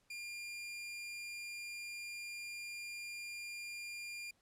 sawtooth tone, 2400 Hz, D7, 37 cents sharp, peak -40 dBFS, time 0.1-4.31 s, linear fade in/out 5 ms, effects pink hiss -75 dBFS RMS until 4.41 s + low-pass 11000 Hz 12 dB/octave

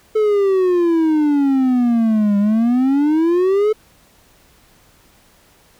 triangle exponential two-way sweep, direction down then up, 437.3 to 200.4 to 437.3 Hz, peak -10 dBFS, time 0.15-3.73 s, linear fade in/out 10 ms, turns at 2.38 s, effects pink hiss -52 dBFS RMS until 5.79 s

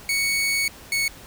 sawtooth tone pair in turn, 2224 / 2213 Hz, C#7 / C#7, +5 / -3 cents, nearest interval unison, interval 8 cents, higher first, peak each -17 dBFS, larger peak neither, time 0.09-0.68 / 0.92-1.08 s, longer first, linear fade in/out 2 ms, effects pink hiss -44 dBFS RMS until 1.26 s

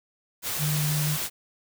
sine tone in noise, 150.4 Hz, D3, 42 cents sharp, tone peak -24 dBFS, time 0.58-1.18 s, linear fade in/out 50 ms, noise white, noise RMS -30 dBFS, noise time 0.42-1.3 s, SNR +3 dB, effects none

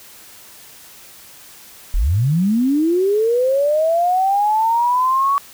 sine linear sweep, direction up, 30.93 to 1130 Hz, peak -13 dBFS, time 1.94-5.38 s, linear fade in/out 0 ms, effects white hiss -42 dBFS RMS until 5.53 s

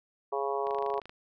harmonic tone, 138.59 Hz, C#3, in tune, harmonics 3 / 4 / 5 / 6 / 7 / 8, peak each -32 / -38 / -35 / -39 / -36 / -38 dBFS, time 0.32-1 s, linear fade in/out 10 ms
click train, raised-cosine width 0.3 ms, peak -30 dBFS, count 12, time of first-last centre 0.67-1.095 s, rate 25.9 Hz
effects none

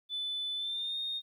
sine tone with pitch glide, 3500 to 3687 Hz, A7 to A#7, -10 to -20 cents, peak -32 dBFS, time 0.09-1.22 s, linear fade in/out 50 ms, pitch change +90 cents, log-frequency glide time 0.56-0.98 s, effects tanh soft clip ceiling -28 dBFS + 12-bit

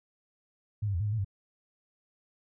sine tone with pitch steps, 105.3 / 99.9 / 84.3 / 106 / 103.5 / 111.9 / 97.8 Hz, G#2 / G2 / E2 / G#2 / G#2 / A2 / G2, +24 / +33 / +39 / +36 / -5 / +30 / -4 cents, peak -27 dBFS, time 0.82-1.247 s, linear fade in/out 10 ms, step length 61 ms, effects none

